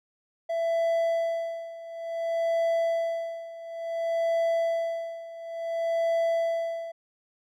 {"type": "tone with tremolo", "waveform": "triangle", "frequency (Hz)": 666, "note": "E5", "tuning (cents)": 18, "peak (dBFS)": -20, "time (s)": [0.49, 6.92], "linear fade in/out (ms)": 10, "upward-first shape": "sine", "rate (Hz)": 0.57, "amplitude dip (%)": 85, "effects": []}